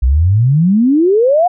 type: exponential sweep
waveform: sine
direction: up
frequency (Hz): 58.7 to 740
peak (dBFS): -7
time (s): 0.02-1.48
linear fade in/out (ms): 10
effects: none